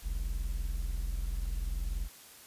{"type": "tone pair together", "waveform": "triangle", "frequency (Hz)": [42.99, 63.5], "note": ["F1", "B1"], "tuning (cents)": [-27, 49], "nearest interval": "perfect fifth", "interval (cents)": 676, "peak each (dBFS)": [-30, -37], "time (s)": [0.02, 2.09], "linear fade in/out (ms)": 50, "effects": ["white hiss -53 dBFS RMS until 2.46 s", "resampled to 32000 Hz"]}